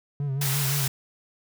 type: tone with vibrato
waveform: triangle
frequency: 138.59 Hz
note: C#3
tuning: in tune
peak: -23 dBFS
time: 0.2-0.88 s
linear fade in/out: 2 ms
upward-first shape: sine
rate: 5.8 Hz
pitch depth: 73 cents each way
type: high-pass noise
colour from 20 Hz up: white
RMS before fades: -28 dBFS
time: 0.41-0.88 s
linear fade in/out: 5 ms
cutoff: 640 Hz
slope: 24 dB/octave
effects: none